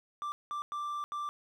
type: tone bursts at uneven times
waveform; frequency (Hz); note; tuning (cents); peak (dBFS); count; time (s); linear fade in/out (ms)
triangle; 1177; D6; +3; -32; 4; 0.22-0.32 / 0.51-0.62 / 0.72-1.04 / 1.12-1.29; 0
effects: none

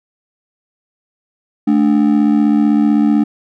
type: ring-modulated tone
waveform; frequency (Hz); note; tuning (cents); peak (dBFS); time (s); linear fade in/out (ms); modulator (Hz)
triangle; 254.7; C4; -46; -4; 1.67-3.24; 10; 37.9
effects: none

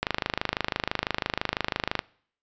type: click train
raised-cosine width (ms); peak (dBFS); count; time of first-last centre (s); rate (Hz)
0.3; -8; 52; 0.03-1.992; 26
effects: noise-tail reverb RT60 0.6 s tail -24 dB re dry + resampled to 16000 Hz

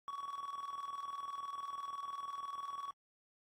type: tone with tremolo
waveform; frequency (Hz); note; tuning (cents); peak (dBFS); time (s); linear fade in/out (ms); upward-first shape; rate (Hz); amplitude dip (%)
triangle; 1123; C#6; +22; -37; 0.08-2.91; 0; square; 20; 60
effects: AAC 64 kbps

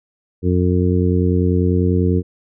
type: harmonic tone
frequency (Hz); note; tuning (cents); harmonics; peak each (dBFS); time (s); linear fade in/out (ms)
90.1; F#2; -45; 1 / 2 / 3 / 4 / 5; -16 / -19 / -21 / -22 / -23; 0.42-2.23; 50
effects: none

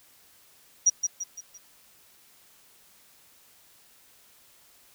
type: tone with echo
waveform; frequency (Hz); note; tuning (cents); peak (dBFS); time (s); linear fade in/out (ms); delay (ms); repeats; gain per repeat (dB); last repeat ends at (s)
sine; 5760; F#8; -47; -15; 0.86-0.9; 10; 170; 4; -7; 1.58
effects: white hiss -58 dBFS RMS until 4.94 s

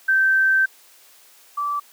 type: tone pair in turn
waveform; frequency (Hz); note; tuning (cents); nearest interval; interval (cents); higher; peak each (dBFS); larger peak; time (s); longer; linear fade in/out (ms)
sine; 1554 / 1160.9; G6 / D6; -16 / -20; perfect fourth; 504; first; -14 / -21; first; 0.08-0.66 / 1.57-1.8; first; 10
effects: white hiss -51 dBFS RMS until 1.92 s + high-pass 400 Hz 12 dB/octave

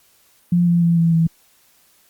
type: tone with pitch steps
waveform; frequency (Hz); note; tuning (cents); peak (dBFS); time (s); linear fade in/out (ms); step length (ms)
sine; 174.61 / 171.91 / 169.25 / 166.63 / 164.05; F3 / F3 / E3 / E3 / E3; 0 / -27 / +46 / +19 / -8; -12; 0.52-1.27; 5; 150
effects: white hiss -56 dBFS RMS until 2.09 s + Opus 48 kbps

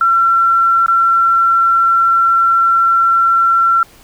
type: tone with dropouts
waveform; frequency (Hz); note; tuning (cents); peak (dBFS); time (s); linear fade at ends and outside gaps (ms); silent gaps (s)
sine; 1356; E6; +49; -8; 0.01-3.83; 2; 0.862-0.882
effects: pink hiss -44 dBFS RMS until 4.03 s

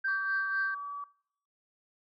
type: tone with tremolo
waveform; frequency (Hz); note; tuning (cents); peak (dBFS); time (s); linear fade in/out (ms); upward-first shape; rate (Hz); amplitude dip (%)
sine; 1568; G6; 0; -26; 0.04-0.75; 10; sine; 4; 45
type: tone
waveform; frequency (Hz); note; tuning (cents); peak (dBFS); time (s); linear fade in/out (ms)
sine; 1145; D6; -44; -36; 0.08-1.04; 2
effects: noise-tail reverb RT60 0.7 s tail -24 dB re dry + tanh soft clip ceiling -22 dBFS

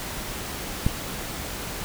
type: click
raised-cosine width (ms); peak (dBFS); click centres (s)
5; -8; 0.865
effects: pink hiss -33 dBFS RMS until 1.84 s

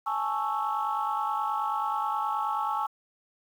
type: chord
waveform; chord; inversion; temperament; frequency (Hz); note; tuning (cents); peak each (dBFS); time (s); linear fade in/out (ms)
sine; A major seventh; third; equal; 830.6 / 880 / 1108.7 / 1318.5; G#5 / A5 / C#6 / E6; 0 / 0 / 0 / 0; -31 / -31 / -31 / -32; 0.06-2.87; 10
effects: tanh soft clip ceiling -19 dBFS + 9-bit

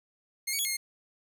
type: tone with pitch steps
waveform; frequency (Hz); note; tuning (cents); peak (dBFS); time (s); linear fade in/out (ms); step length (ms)
10% pulse; 2136 / 2252 / 3359 / 2146 / 2133; C7 / C#7 / G#7 / C7 / C7; +35 / +27 / +19 / +43 / +33; -20; 0.47-0.77; 10; 60
effects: none

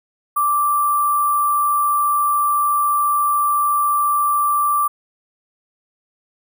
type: tone with sample-and-hold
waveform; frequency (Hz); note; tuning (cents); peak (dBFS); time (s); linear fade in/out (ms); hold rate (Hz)
sine; 1172; D6; -4; -14; 0.36-4.88; 10; 11025
effects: none

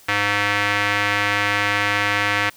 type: tone with band-pass filter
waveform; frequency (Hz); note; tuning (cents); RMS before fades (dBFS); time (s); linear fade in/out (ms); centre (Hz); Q
square; 102.4; G#2; -24; -20; 0.08-2.5; 10; 2000; 1.9
effects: white hiss -49 dBFS RMS until 2.56 s

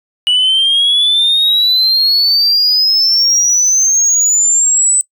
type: exponential sweep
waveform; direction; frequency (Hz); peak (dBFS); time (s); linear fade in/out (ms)
sine; up; 2932 to 8060; -6; 0.27-5.01; 0
effects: noise-tail reverb RT60 0.1 s tail -25 dB re dry + tanh soft clip ceiling -6 dBFS

